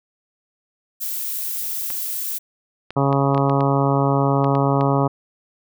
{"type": "noise", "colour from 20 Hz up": "violet", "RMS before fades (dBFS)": -26, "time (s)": [1, 2.39], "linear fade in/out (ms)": 20}
{"type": "clicks", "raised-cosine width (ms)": 0.3, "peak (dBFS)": -17, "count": 10, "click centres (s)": [1.903, 2.906, 3.128, 3.347, 3.378, 3.497, 3.607, 4.444, 4.552, 4.81]}
{"type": "harmonic tone", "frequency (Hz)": 138.5, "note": "C#3", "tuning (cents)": -1, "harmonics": [1, 2, 3, 4, 5, 6, 7, 8, 9], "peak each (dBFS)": [-19, -22, -24, -25, -26, -27, -27, -28, -29], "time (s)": [2.96, 5.08], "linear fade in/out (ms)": 10}
{"effects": []}